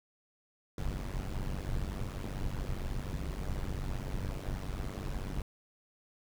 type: noise with amplitude modulation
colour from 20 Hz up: brown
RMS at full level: -32 dBFS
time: 0.78-5.42 s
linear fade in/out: 2 ms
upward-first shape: sine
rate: 95.8 Hz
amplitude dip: 90%
effects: none